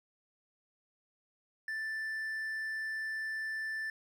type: tone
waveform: triangle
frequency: 1765 Hz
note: A6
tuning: 5 cents sharp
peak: -33 dBFS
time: 1.68-3.9 s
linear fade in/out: 2 ms
effects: none